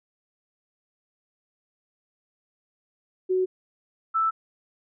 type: tone pair in turn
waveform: sine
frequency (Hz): 371.4 / 1320.3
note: F#4 / E6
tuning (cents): +7 / +2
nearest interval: octave + minor seventh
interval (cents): 2195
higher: second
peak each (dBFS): -20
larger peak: neither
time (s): 3.29-3.46 / 4.14-4.31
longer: neither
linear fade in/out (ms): 20
effects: none